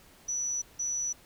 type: tone bursts at uneven times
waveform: sine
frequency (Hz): 5920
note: F#8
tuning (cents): 0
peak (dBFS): -29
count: 2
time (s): 0.28-0.62 / 0.79-1.13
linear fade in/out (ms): 10
effects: pink hiss -57 dBFS RMS until 1.25 s